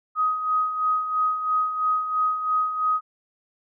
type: tone with tremolo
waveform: sine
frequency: 1256 Hz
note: D#6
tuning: 16 cents sharp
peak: -18 dBFS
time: 0.15-3.01 s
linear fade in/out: 50 ms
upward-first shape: sine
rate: 3 Hz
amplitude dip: 60%
effects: none